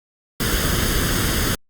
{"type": "noise with comb filter", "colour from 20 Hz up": "pink", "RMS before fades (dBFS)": -20, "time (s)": [0.4, 1.55], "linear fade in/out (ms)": 2, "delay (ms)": 0.61, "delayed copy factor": 0.6, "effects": ["Opus 48 kbps"]}